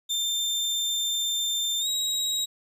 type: tone with pitch glide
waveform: 30% pulse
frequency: 3586 to 3821 Hz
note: A7 to A#7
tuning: +32 to +42 cents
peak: -22 dBFS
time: 0.09-2.46 s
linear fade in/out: 20 ms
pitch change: +110 cents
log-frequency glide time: 1.8-1.87 s
effects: none